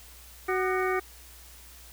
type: harmonic tone with a mistuned harmonic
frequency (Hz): 372.8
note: F#4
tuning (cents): +13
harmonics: 1 / 2 / 3 / 4 / 5 / 6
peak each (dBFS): -27 / -33 / -32 / -36 / -35 / -36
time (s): 0.48-1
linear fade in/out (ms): 10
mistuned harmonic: 3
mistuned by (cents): +140
effects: added 60 Hz sine -51 dBFS peak until 1.92 s + white hiss -51 dBFS RMS until 1.92 s